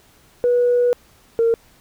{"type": "tone pair in turn", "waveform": "sine", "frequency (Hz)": [487.2, 459.9], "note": ["B4", "A#4"], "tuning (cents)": [-24, -23], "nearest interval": "minor second", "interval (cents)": 99, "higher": "first", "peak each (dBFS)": [-12, -12], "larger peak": "neither", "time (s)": [[0.44, 0.93], [1.39, 1.54]], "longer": "first", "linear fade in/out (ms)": 0, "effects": ["tanh soft clip ceiling -9 dBFS", "pink hiss -53 dBFS RMS until 1.8 s"]}